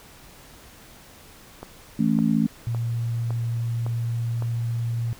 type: click train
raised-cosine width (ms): 1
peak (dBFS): -21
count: 6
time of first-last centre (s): 1.63-4.423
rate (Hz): 1.79
type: harmonic tone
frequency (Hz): 55.5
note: A1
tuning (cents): +16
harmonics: 3 / 4 / 5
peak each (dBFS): -24 / -20 / -25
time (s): 1.99-2.47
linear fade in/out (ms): 5
type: tone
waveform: sine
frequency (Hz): 116.9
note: A#2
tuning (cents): +5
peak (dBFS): -23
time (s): 2.67-5.13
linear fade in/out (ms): 0
effects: pink hiss -48 dBFS RMS until 5.19 s